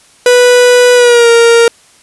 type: tone with pitch glide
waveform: 45% pulse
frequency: 492.5 to 465.7 Hz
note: B4 to A#4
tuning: -5 to -2 cents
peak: -3 dBFS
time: 0.26-1.68 s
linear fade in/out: 2 ms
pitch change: -97 cents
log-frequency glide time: 0.95-1.29 s
effects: white hiss -44 dBFS RMS until 2.02 s + resampled to 24000 Hz